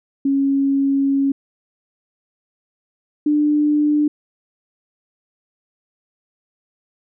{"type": "tone pair in turn", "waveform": "sine", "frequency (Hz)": [275.4, 297.5], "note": ["C#4", "D4"], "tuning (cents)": [-11, 22], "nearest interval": "minor second", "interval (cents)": 133, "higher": "second", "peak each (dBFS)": [-14, -13], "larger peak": "second", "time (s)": [[0.25, 1.32], [3.26, 4.08]], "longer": "first", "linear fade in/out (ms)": 5, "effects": []}